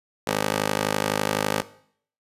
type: tone with high-pass filter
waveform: 15% pulse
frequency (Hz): 51.91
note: G#1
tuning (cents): 0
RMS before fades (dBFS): -25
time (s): 0.27-1.62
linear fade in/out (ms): 5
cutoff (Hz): 360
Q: 0.76
effects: noise-tail reverb RT60 0.6 s tail -17 dB re dry + resampled to 32000 Hz